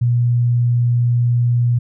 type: tone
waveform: sine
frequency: 120.5 Hz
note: B2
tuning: 42 cents flat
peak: -12 dBFS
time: 0.01-1.79 s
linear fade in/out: 10 ms
effects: none